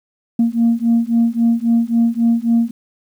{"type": "beating tone pair", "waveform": "sine", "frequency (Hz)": [230.3, 234], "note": ["A#3", "A#3"], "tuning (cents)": [-21, 7], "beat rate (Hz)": 3.7, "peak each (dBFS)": -14, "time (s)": [0.39, 2.71], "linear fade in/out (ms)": 5, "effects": ["tanh soft clip ceiling -7 dBFS", "8-bit"]}